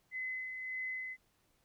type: tone with tremolo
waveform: sine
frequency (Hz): 2033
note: B6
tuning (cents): +50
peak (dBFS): -36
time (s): 0.11-1.17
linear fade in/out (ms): 50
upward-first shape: sine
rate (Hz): 1.7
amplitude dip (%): 40
effects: pink hiss -74 dBFS RMS until 1.64 s